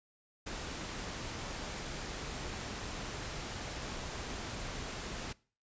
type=noise; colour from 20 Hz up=pink; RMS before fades=-41 dBFS; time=0.46-5.33 s; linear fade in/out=10 ms; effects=noise-tail reverb RT60 0.4 s tail -22 dB re dry + resampled to 16000 Hz